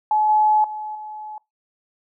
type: tone with level steps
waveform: sine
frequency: 854 Hz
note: G#5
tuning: 48 cents sharp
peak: -15 / -13 / -27 / -31 dBFS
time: 0.11-1.38 s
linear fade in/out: 2 ms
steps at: 0.29 / 0.64 / 0.95 s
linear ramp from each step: 2 ms
effects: noise-tail reverb RT60 0.2 s tail -23 dB re dry